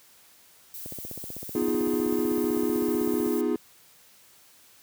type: noise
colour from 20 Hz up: violet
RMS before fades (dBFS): -39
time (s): 0.74-3.41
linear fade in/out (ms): 0
type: click train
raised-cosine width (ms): 2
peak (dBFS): -26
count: 39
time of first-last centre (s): 0.86-3.265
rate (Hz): 15.8
type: chord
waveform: triangle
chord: F half-diminished seventh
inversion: second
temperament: equal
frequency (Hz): 246.9 / 311.1 / 349.2 / 415.3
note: Cb4 / Eb4 / F4 / Ab4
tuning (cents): 0 / 0 / 0 / 0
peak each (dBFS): -27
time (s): 1.55-3.56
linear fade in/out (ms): 2
effects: white hiss -56 dBFS RMS until 4.82 s + high-pass 60 Hz 12 dB/octave